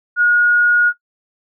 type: tone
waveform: sine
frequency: 1442 Hz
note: F#6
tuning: 45 cents flat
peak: -9 dBFS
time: 0.16-0.93 s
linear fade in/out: 50 ms
effects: noise-tail reverb RT60 0.1 s tail -17 dB re dry